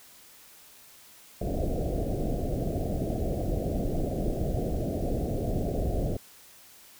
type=low-pass noise; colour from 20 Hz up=pink; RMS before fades=-29 dBFS; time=1.41-6.17 s; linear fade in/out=5 ms; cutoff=720 Hz; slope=96 dB/octave; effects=white hiss -53 dBFS RMS until 6.99 s